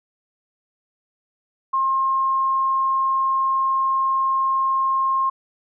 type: tone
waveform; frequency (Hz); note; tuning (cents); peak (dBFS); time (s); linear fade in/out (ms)
sine; 1067; C6; +34; -17; 1.73-5.3; 10
effects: none